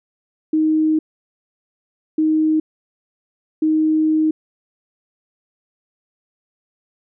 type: tone bursts at uneven times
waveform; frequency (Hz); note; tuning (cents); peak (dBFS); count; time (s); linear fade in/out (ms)
sine; 312.5; D#4; +8; -13; 3; 0.53-0.99 / 2.18-2.6 / 3.62-4.31; 5
effects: none